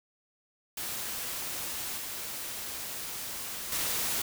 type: noise with level steps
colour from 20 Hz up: white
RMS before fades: -36 / -38 / -31 dBFS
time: 0.77-4.22 s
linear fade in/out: 5 ms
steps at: 1.98 / 3.72 s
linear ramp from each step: 2 ms
effects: none